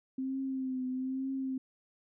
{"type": "tone with vibrato", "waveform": "sine", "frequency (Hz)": 261.6, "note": "C4", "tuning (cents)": 0, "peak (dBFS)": -32, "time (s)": [0.18, 1.58], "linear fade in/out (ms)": 5, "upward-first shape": "triangle", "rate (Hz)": 1.1, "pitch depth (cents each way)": 47, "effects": []}